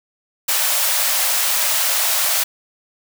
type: high-pass noise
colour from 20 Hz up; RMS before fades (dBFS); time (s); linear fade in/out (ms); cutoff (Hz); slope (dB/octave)
white; -18; 0.48-2.44; 10; 530; 96
effects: none